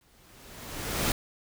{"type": "noise with exponential growth", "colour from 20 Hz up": "pink", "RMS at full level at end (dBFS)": -25, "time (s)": [0.01, 1.12], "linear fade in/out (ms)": 2, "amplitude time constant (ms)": 240, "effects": []}